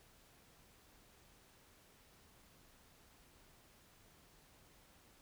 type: silence
effects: pink hiss -66 dBFS RMS until 5.21 s